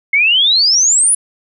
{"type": "exponential sweep", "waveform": "sine", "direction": "up", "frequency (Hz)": [2138, 10190], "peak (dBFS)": -8, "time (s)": [0.13, 1.15], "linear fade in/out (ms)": 5, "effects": []}